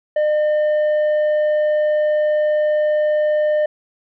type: tone with tanh clipping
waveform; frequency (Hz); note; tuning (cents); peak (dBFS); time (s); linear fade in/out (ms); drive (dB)
triangle; 605; D#5; -49; -15; 0.16-3.66; 5; 9
effects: none